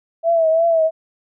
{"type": "tone with vibrato", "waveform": "sine", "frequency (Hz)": 656, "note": "E5", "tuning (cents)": -9, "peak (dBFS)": -12, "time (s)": [0.23, 0.91], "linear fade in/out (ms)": 50, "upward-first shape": "triangle", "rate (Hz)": 2.9, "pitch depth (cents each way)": 63, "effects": []}